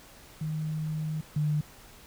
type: tone pair in turn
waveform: sine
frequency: 155.56 / 150.43 Hz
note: D#3 / D3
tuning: 0 / +42 cents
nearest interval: minor second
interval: 58 cents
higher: first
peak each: -29 / -24 dBFS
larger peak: second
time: 0.41-1.21 / 1.36-1.61 s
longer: first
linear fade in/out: 5 ms
effects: pink hiss -52 dBFS RMS until 2.06 s